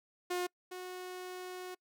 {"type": "tone pair in turn", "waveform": "sawtooth", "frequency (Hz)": [358.3, 365.6], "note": ["F4", "F#4"], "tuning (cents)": [44, -21], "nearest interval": "unison", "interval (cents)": 35, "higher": "second", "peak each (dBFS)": [-29, -38], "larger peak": "first", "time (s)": [[0.3, 0.47], [0.71, 1.75]], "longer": "second", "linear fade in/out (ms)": 10, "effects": ["noise-tail reverb RT60 0.1 s tail -26 dB re dry"]}